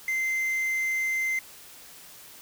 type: tone with quantisation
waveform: triangle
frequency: 2078 Hz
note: C7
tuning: 12 cents flat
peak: -23 dBFS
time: 0.08-1.39 s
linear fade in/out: 2 ms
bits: 8
effects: white hiss -48 dBFS RMS until 2.41 s